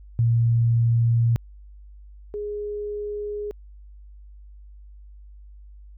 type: tone pair in turn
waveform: sine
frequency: 116.54 / 415.3 Hz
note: A#2 / G#4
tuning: 0 / 0 cents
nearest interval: octave + minor seventh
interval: 2200 cents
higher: second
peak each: -16 / -27 dBFS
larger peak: first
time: 0.19-1.36 / 2.34-3.51 s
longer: neither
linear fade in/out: 0 ms
effects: added 50 Hz sine -42 dBFS peak until 5.97 s